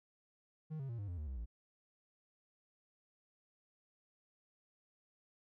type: tone with pitch steps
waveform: triangle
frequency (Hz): 156.2 / 135.2 / 117.02 / 101.28 / 87.66 / 75.88 / 65.67 / 56.84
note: D#3 / C#3 / A#2 / G#2 / F2 / D#2 / C2 / A#1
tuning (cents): +7 / -43 / +7 / -43 / +7 / -43 / +7 / -43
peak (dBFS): -38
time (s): 0.7-1.46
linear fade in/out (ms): 20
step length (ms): 95
effects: none